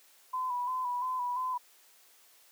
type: tone with vibrato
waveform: sine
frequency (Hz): 1000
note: B5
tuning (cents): +21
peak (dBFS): -30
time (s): 0.33-1.58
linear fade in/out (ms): 10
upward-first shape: square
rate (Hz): 2.9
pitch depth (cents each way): 35
effects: white hiss -61 dBFS RMS until 2.51 s + high-pass 400 Hz 12 dB/octave